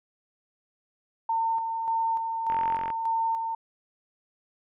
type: tone with tremolo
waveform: sine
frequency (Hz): 906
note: A#5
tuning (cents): -50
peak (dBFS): -23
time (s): 1.29-3.55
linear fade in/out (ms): 5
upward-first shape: square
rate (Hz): 1.7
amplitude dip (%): 40
type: click train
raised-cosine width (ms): 0.5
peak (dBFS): -21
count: 19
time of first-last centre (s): 2.5-2.903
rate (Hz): 44.7
effects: none